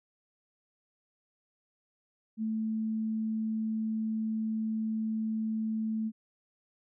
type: tone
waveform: sine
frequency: 220 Hz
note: A3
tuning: in tune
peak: -29 dBFS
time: 2.37-6.12 s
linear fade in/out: 50 ms
effects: none